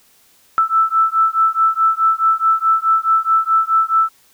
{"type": "beating tone pair", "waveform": "sine", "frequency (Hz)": [1318.5, 1323.2], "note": ["E6", "E6"], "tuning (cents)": [0, 6], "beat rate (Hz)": 4.7, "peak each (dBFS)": -15, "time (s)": [0.58, 4.09], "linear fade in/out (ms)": 0, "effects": ["white hiss -53 dBFS RMS until 4.33 s"]}